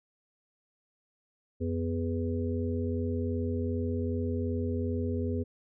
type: harmonic tone with a mistuned harmonic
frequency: 82.6 Hz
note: E2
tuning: 4 cents sharp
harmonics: 1 / 3 / 5 / 6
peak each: -31 / -33 / -36 / -39 dBFS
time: 1.6-5.44 s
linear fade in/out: 20 ms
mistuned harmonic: 1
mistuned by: +140 cents
effects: none